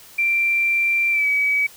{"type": "tone with pitch glide", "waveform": "sine", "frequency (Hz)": [2358, 2278], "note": ["D7", "C#7"], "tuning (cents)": [6, 47], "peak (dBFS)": -16, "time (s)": [0.18, 1.67], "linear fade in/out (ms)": 10, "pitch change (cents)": -59, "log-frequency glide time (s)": [1.11, 1.27], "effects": ["white hiss -45 dBFS RMS until 1.76 s"]}